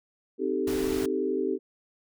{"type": "chord", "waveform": "sine", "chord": "A half-diminished seventh", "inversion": "first", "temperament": "equal with one note detuned", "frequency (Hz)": [261.6, 311.1, 388.8, 440], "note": ["C4", "Eb4", "G4", "A4"], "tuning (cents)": [0, 0, -14, 0], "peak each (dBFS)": [-32, -32, -28, -32], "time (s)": [0.38, 1.59], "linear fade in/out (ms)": 50}
{"type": "noise", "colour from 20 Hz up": "pink", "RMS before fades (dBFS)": -37, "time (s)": [0.67, 1.06], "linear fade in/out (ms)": 5}
{"effects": []}